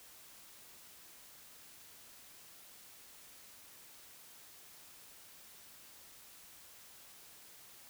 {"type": "silence", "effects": ["white hiss -57 dBFS RMS until 7.89 s"]}